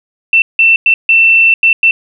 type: tone bursts at uneven times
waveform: sine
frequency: 2682 Hz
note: E7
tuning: 29 cents sharp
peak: -4 dBFS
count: 6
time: 0.33-0.42 / 0.59-0.76 / 0.86-0.94 / 1.09-1.54 / 1.63-1.73 / 1.83-1.91 s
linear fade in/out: 2 ms
effects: none